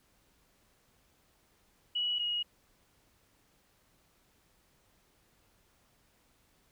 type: tone pair in turn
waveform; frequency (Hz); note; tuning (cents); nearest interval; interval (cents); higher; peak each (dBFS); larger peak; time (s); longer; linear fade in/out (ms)
sine; 2929 / 2890; F#7 / F#7; -18 / -41; unison; 23; first; -29 / -30; first; 1.95-2.19 / 2.19-2.43; neither; 10
effects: pink hiss -69 dBFS RMS until 6.71 s